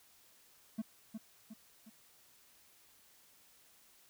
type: tone with echo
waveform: triangle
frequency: 220 Hz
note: A3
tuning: in tune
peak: -32 dBFS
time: 0.78-0.82 s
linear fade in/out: 10 ms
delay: 360 ms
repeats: 3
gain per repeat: -6 dB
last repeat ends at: 1.9 s
effects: white hiss -65 dBFS RMS until 4.09 s